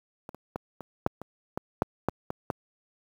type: clicks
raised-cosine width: 1 ms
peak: -25 / -28 / -17 / -24 / -8 / -24 / -16 / -8 / -10 / -17 / -14 dBFS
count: 11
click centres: 0.291 / 0.346 / 0.559 / 0.807 / 1.064 / 1.216 / 1.575 / 1.821 / 2.086 / 2.304 / 2.502 s
effects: high-pass 80 Hz 12 dB/octave + 8-bit